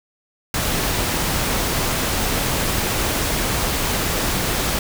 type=noise; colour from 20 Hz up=pink; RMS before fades=-21 dBFS; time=0.54-4.79 s; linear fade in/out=2 ms; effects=none